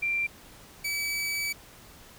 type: tone pair in turn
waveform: sine / sawtooth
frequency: 2363 / 2292 Hz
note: D7 / D7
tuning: +10 / -43 cents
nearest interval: minor second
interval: 53 cents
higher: first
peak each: -25 dBFS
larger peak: neither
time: 0.02-0.27 / 0.84-1.53 s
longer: second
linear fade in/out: 10 ms
effects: pink hiss -51 dBFS RMS until 2.18 s